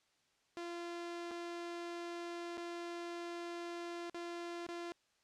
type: tone with dropouts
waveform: sawtooth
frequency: 344.1 Hz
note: F4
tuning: 26 cents flat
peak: -38 dBFS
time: 0.57-4.92 s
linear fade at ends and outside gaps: 0 ms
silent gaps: 1.31-1.315 / 2.573-2.578 / 4.097-4.145 / 4.666-4.688 s
effects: white hiss -75 dBFS RMS until 5.23 s + low-pass 6000 Hz 12 dB/octave